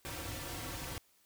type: noise with comb filter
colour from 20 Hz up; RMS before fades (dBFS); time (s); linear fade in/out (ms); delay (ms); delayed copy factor
pink; -42; 0.05-0.98; 0; 4.8; -0.95
effects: white hiss -69 dBFS RMS until 1.25 s